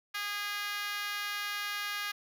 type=tone with high-pass filter; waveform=5% pulse; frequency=410 Hz; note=G#4; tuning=22 cents flat; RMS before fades=-36 dBFS; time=0.14-2.12 s; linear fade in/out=10 ms; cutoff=1400 Hz; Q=2.1; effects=none